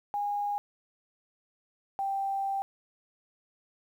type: tone pair in turn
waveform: sine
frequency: 819 / 785.1 Hz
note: G#5 / G5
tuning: -24 / +2 cents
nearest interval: minor second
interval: 74 cents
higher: first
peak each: -28 / -28 dBFS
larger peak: neither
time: 0.14-0.58 / 1.99-2.62 s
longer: second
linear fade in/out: 0 ms
effects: 10-bit